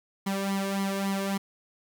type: tone with flanger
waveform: sawtooth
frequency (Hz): 196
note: G3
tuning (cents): 0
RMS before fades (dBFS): -29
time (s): 0.26-1.38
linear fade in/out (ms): 10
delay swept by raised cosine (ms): 0.95 to 1.84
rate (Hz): 3.6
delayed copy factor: +0.75
effects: 9-bit